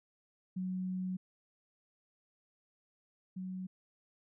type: tone pair in turn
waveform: sine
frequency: 185 / 185.88 Hz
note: F#3 / F#3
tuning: 0 / +8 cents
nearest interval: unison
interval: 8 cents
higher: second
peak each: -34 / -38 dBFS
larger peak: first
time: 0.56-1.17 / 3.36-3.67 s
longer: first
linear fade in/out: 10 ms
effects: none